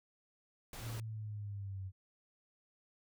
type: noise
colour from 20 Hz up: pink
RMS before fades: -48 dBFS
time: 0.73-1 s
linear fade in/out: 2 ms
type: exponential sweep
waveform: sine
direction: down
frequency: 116.54 to 93.7 Hz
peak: -40 dBFS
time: 0.8-1.92 s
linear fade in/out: 50 ms
effects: none